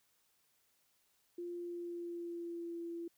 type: tone with pitch glide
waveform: sine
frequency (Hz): 348.6 to 338.7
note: F4 to E4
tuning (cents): -3 to +47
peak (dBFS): -40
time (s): 1.38-3.08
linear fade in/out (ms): 5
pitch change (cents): -50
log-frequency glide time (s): 1.55-2.8
effects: white hiss -75 dBFS RMS until 3.17 s